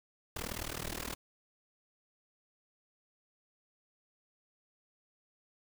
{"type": "noise with amplitude modulation", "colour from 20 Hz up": "pink", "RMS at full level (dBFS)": -36, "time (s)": [0.36, 1.15], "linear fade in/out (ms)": 5, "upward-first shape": "sine", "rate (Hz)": 39.2, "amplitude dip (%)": 95, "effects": []}